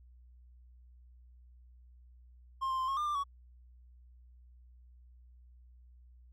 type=tone with pitch steps; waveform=triangle; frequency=1063 / 1049 / 1042 / 1085 / 1202 / 1187 / 1123 Hz; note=C6 / C6 / C6 / C#6 / D6 / D6 / C#6; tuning=+27 / +4 / -7 / -37 / +40 / +18 / +22 cents; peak=-29 dBFS; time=2.61-3.24 s; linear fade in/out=20 ms; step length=90 ms; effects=added 61 Hz sine -55 dBFS peak until 6.32 s